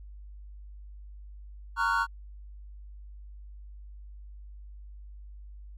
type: chord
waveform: triangle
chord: Gb major seventh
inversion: first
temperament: just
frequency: 925 / 1110 / 1387.5 / 1480 Hz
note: Bb5 / Db6 / F6 / Gb6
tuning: -14 / +2 / -12 / 0 cents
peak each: -28 dBFS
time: 1.76-2.07 s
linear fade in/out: 50 ms
effects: added 50 Hz sine -43 dBFS peak until 5.77 s